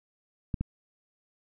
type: clicks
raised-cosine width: 5 ms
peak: -17 dBFS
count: 2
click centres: 0.542 / 0.61 s
effects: none